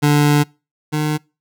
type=tone pair in turn; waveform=25% pulse; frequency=146.83 / 151.83 Hz; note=D3 / D#3; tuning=0 / -42 cents; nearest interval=minor second; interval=58 cents; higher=second; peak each=-7 / -13 dBFS; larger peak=first; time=0.02-0.44 / 0.92-1.18 s; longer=first; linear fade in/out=20 ms; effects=noise-tail reverb RT60 0.3 s tail -26 dB re dry